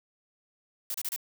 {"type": "noise bursts", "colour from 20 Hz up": "blue", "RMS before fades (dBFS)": -33, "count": 4, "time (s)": [0.9, 1.162], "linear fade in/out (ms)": 2, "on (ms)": 43, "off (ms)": 30, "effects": []}